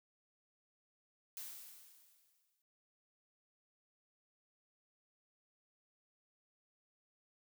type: noise with exponential decay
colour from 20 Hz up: blue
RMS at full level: -45 dBFS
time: 1.37-2.62 s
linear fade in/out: 1 ms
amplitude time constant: 270 ms
effects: none